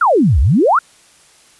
sine exponential two-way sweep, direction down then up, 1480 to 58.27 to 1480 Hz, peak -8 dBFS, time 0.01-0.79 s, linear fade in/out 5 ms, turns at 0.4 s, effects white hiss -48 dBFS RMS until 1.59 s + resampled to 24000 Hz

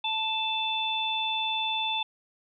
harmonic tone, 880 Hz, A5, in tune, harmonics 1 / 3 / 4, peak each -31 / -33 / -29 dBFS, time 0.04-2.03 s, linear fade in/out 5 ms, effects none

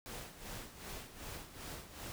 pink noise with tremolo, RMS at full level -45 dBFS, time 0.06-2.12 s, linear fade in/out 0 ms, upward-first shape sine, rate 2.6 Hz, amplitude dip 70%, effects none

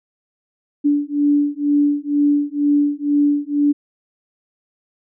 sine beating tone pair, 289.1 / 291.2 Hz, D4 / D4, -27 / -15 cents, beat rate 2.1 Hz, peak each -17 dBFS, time 0.84-3.73 s, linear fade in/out 20 ms, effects none

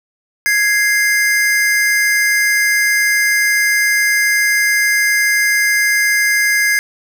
square tone pair together, 1661.2 / 2093 Hz, G#6 / C7, 0 / 0 cents, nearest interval major third, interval 400 cents, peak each -15 dBFS, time 0.46-6.79 s, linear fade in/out 0 ms, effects none

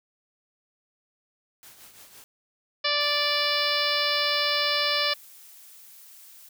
white noise with tremolo, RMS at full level -47 dBFS, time 1.63-2.24 s, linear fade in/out 0 ms, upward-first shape triangle, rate 5.9 Hz, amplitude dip 60%
harmonic tone, 585 Hz, D5, 7 cents flat, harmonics 1 / 2 / 3 / 4 / 5 / 6 / 7 / 8 / 9, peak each -31 / -31 / -31 / -31 / -31 / -31 / -31 / -31 / -31 dBFS, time 2.84-5.14 s, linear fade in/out 10 ms
blue noise, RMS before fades -49 dBFS, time 3-6.49 s, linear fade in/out 5 ms
effects none

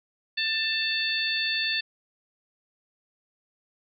harmonic tone, 889 Hz, A5, 18 cents sharp, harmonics 2 / 3 / 4 / 5, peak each -30 / -30 / -30 / -30 dBFS, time 0.37-1.81 s, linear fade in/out 10 ms, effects none

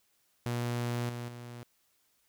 sawtooth tone with level steps, 120.2 Hz, B2, 46 cents flat, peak -27 / -33 / -39 dBFS, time 0.46-1.63 s, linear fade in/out 0 ms, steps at 1.09 / 1.28 s, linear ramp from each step 5 ms, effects white hiss -72 dBFS RMS until 2.28 s

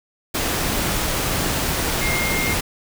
sine tone in noise, 2125 Hz, C7, 26 cents sharp, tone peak -23 dBFS, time 2.01-2.54 s, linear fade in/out 10 ms, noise pink, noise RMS -22 dBFS, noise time 0.34-2.61 s, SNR -4 dB, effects none

